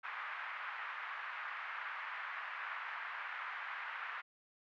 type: band-pass noise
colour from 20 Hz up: pink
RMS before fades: -44 dBFS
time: 0.03-4.22 s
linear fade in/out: 20 ms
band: 1100 to 2100 Hz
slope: 24 dB/octave
effects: none